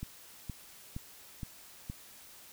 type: click train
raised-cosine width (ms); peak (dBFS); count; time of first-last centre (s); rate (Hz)
5; -26; 5; 0.03-1.899; 2.14
effects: white hiss -54 dBFS RMS until 2.52 s